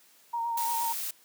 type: tone with vibrato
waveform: sine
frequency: 931 Hz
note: A#5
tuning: 2 cents flat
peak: -28 dBFS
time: 0.33-0.93 s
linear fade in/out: 10 ms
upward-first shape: sine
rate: 8.6 Hz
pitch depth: 24 cents each way
type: noise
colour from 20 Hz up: blue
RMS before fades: -34 dBFS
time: 0.57-1.11 s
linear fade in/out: 5 ms
effects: white hiss -60 dBFS RMS until 1.24 s + high-pass 200 Hz 12 dB/octave